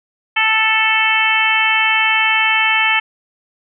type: harmonic tone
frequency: 440 Hz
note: A4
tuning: in tune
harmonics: 2 / 3 / 4 / 5 / 6 / 7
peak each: -20 / -22 / -19 / -17 / -17 / -21 dBFS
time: 0.36-3 s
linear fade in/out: 10 ms
effects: none